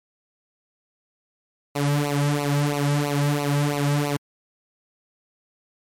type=tone with flanger; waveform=sawtooth; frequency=144.5 Hz; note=D3; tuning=28 cents flat; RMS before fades=-22 dBFS; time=1.75-4.17 s; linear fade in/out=10 ms; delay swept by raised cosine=0.58 to 2.88 ms; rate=3 Hz; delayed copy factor=-1; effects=MP3 64 kbps